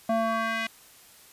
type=tone with band-pass filter sweep; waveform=square; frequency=225 Hz; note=A3; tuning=39 cents sharp; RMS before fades=-27 dBFS; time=0.09-0.67 s; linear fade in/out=5 ms; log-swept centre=610 to 2400 Hz; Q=1.7; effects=white hiss -53 dBFS RMS until 1.32 s + resampled to 32000 Hz